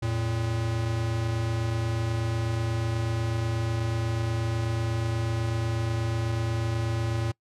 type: tone pair together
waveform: square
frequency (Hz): 85.7 / 113.87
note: F2 / A#2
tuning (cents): -32 / -40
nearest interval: perfect fourth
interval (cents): 492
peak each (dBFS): -34 / -27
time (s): 0.02-7.32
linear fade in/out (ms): 10
effects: noise-tail reverb RT60 0.1 s tail -24 dB re dry + low-pass 8000 Hz 12 dB/octave